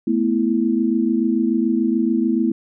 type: chord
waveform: sine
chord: A suspended second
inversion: none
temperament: equal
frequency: 220 / 246.9 / 329.6 Hz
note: A3 / B3 / E4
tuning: 0 / 0 / 0 cents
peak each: -20 dBFS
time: 0.07-2.52 s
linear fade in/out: 5 ms
effects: none